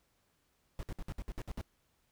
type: noise bursts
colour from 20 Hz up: brown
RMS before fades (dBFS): -39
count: 9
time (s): 0.79-1.613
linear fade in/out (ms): 0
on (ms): 39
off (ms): 59
effects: pink hiss -75 dBFS RMS until 2.11 s